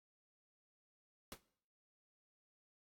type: noise with exponential decay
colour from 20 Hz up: pink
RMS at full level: -44 dBFS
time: 1.32-1.41 s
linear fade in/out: 1 ms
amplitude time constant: 18 ms
effects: noise-tail reverb RT60 0.6 s tail -19 dB re dry + AAC 64 kbps